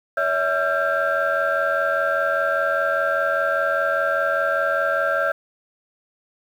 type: tone cluster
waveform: sine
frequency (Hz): 565 / 650 / 1363 / 1585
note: C#5 / E5 / F6 / G6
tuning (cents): +33 / -24 / -43 / +19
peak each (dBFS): -23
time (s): 0.17-5.32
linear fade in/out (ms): 5
effects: tanh soft clip ceiling -11 dBFS + 8-bit